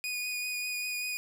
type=tone with vibrato; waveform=sawtooth; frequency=2469 Hz; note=D#7; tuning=14 cents flat; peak=-29 dBFS; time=0.04-1.17 s; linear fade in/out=0 ms; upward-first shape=triangle; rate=5.1 Hz; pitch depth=15 cents each way; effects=none